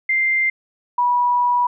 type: tone pair in turn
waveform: sine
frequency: 2093 / 974.7 Hz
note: C7 / B5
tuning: 0 / -23 cents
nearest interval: octave + minor second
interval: 1323 cents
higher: first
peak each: -15 / -14 dBFS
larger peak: second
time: 0.09-0.5 / 0.98-1.67 s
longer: second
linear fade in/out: 5 ms
effects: none